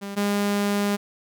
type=tone pair in turn; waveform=sawtooth; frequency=200 / 203.3 Hz; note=G3 / G#3; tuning=+35 / -37 cents; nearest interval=unison; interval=28 cents; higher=second; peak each=-27 / -17 dBFS; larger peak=second; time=0.01-0.16 / 0.16-0.97 s; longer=second; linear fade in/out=20 ms; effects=none